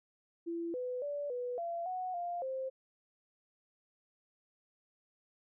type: tone with pitch steps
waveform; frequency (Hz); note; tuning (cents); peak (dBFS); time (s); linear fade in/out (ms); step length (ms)
sine; 337.3 / 499.9 / 578 / 492.2 / 682 / 738 / 699 / 526; E4 / B4 / D5 / B4 / F5 / F#5 / F5 / C5; +40 / +21 / -28 / -6 / -41 / -5 / +1 / +9; -35; 0.46-2.7; 20; 280
effects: none